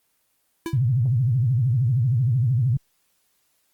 square tone with exponential decay, 332.1 Hz, E4, 13 cents sharp, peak -23 dBFS, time 0.66-0.81 s, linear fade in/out 0 ms, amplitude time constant 32 ms
sine tone with vibrato, 123.47 Hz, B2, in tune, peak -17 dBFS, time 0.73-2.77 s, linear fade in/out 5 ms, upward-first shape sine, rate 13 Hz, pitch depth 210 cents each way
effects white hiss -68 dBFS RMS until 3.73 s + Opus 24 kbps

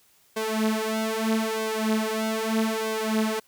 sawtooth tone with flanger, 220 Hz, A3, in tune, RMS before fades -26 dBFS, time 0.36-3.4 s, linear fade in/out 10 ms, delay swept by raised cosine 1.9 to 7.7 ms, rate 0.79 Hz, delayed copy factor +0.95, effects white hiss -61 dBFS RMS until 3.47 s

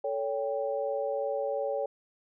sine tone cluster, 440.2 / 563 / 789 Hz, A4 / C#5 / G5, +1 / +27 / +11 cents, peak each -34 / -30 / -37 dBFS, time 0.04-1.86 s, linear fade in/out 5 ms, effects none

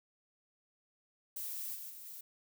violet noise with level steps, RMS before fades -41 / -46 / -50 / -48 dBFS, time 1.36-2.21 s, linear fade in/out 5 ms, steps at 1.74 / 1.89 / 2.05 s, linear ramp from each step 20 ms, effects none

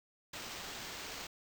violet noise with sample-and-hold, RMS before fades -45 dBFS, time 0.33-1.27 s, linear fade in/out 5 ms, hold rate 11025 Hz, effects none

